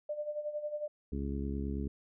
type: tone with tremolo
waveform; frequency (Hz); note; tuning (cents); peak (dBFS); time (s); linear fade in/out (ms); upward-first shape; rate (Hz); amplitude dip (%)
sine; 597; D5; +28; -32; 0.09-0.88; 5; sine; 11; 70
type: harmonic tone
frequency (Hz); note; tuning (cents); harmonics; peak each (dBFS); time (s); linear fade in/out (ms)
69.3; C#2; 0; 1 / 2 / 3 / 4 / 5 / 6; -36 / -43 / -39 / -41 / -46 / -45; 1.12-1.88; 5
effects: none